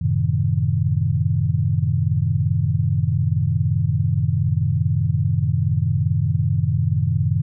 sine chord, F# diminished seventh, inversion none, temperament equal, 92.5 / 110 / 130.81 / 155.56 Hz, F#2 / A2 / C3 / Eb3, 0 / 0 / 0 / 0 cents, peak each -22 dBFS, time 0.01-7.42 s, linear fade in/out 10 ms, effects none

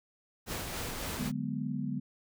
pink noise with tremolo, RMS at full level -36 dBFS, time 0.46-1.32 s, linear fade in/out 50 ms, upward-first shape triangle, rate 3.6 Hz, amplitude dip 35%
sine chord, G# half-diminished seventh, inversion second, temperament equal with one note detuned, 146.24 / 185 / 207.7 / 246.9 Hz, D3 / F#3 / G#3 / B3, -7 / 0 / 0 / 0 cents, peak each -37 / -41 / -37 / -36 dBFS, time 1.18-2 s, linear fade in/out 10 ms
effects none

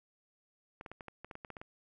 clicks, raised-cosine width 0.5 ms, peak -30 dBFS, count 12, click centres 0.811 / 0.862 / 0.916 / 1.008 / 1.083 / 1.246 / 1.312 / 1.354 / 1.448 / 1.503 / 1.568 / 1.615 s, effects none

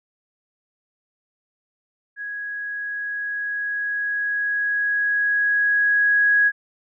sine tone with level ramp, 1661.2 Hz, G#6, in tune, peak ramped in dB -28 to -13 dBFS, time 2.16-6.52 s, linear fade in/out 50 ms, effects none

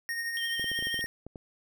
square tone with tremolo, 1854 Hz, A#6, 10 cents flat, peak -30 dBFS, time 0.09-1.06 s, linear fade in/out 0 ms, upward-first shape triangle, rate 12 Hz, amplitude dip 45%
sine tone with vibrato, 3167 Hz, G7, 17 cents sharp, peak -33 dBFS, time 0.37-1.01 s, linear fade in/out 0 ms, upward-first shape triangle, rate 13 Hz, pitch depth 33 cents each way
clicks, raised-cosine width 2 ms, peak -28 dBFS, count 11, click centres 0.596 / 0.643 / 0.716 / 0.79 / 0.825 / 0.87 / 0.943 / 0.992 / 1.042 / 1.266 / 1.358 s
effects none

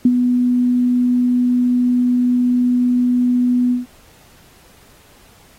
sine tone with ADSR envelope, 246.9 Hz, B3, in tune, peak -6 dBFS, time 0.05-3.86 s, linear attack 4 ms, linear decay 50 ms, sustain -6 dB, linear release 150 ms, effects pink hiss -49 dBFS RMS until 5.58 s + AAC 48 kbps

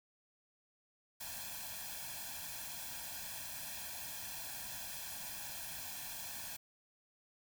white noise with comb filter, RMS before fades -45 dBFS, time 1.2-6.57 s, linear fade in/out 10 ms, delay 1.2 ms, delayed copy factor +0.85, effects none

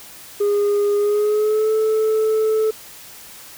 sine tone with pitch glide, 409.6 to 436.5 Hz, G#4 to A4, -24 to -14 cents, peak -12 dBFS, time 0.4-2.71 s, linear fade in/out 10 ms, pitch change +110 cents, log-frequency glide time 0.96-1.71 s, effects tanh soft clip ceiling -14 dBFS + white hiss -40 dBFS RMS until 3.57 s

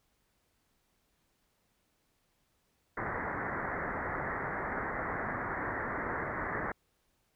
white low-pass noise, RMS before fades -36 dBFS, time 2.97-6.72 s, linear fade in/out 5 ms, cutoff 2000 Hz, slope 96 dB/octave, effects pink hiss -75 dBFS RMS until 7.35 s

